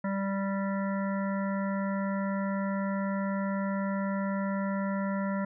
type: harmonic tone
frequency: 196 Hz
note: G3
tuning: in tune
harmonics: 1 / 3 / 5 / 7 / 9 / 10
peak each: -29 / -36 / -39 / -41 / -44 / -47 dBFS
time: 0.04-5.45 s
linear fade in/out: 5 ms
effects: none